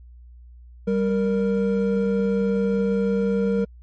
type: tone pair together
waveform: triangle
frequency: 196 / 465.8 Hz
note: G3 / A#4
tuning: 0 / -1 cents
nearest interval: octave + minor third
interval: 1499 cents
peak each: -19 / -20 dBFS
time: 0.87-3.65 s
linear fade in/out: 10 ms
effects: added 60 Hz sine -42 dBFS peak until 3.82 s + MP3 32 kbps